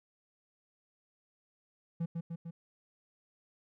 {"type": "tone with echo", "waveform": "triangle", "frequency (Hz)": 167.2, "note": "E3", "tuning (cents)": 25, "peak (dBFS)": -29, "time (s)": [2, 2.06], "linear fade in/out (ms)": 10, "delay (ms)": 150, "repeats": 3, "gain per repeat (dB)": -3, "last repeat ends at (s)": 2.51, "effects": []}